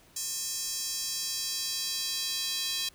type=tone with high-pass filter sweep; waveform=square; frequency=361.4 Hz; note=F#4; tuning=41 cents flat; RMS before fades=-33 dBFS; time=0.16-2.89 s; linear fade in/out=5 ms; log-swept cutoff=6400 to 3800 Hz; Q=2.1; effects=pink hiss -59 dBFS RMS until 2.94 s